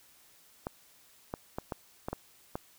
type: clicks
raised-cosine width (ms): 1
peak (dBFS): -20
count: 7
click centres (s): 0.669 / 1.339 / 1.585 / 1.722 / 2.085 / 2.13 / 2.555
effects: white hiss -61 dBFS RMS until 2.78 s